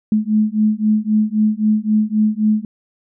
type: beating tone pair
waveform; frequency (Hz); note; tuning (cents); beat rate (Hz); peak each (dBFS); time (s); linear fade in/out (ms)
sine; 212.4 / 216.2; G#3 / A3; +39 / -30; 3.8; -16; 0.12-2.65; 2
effects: none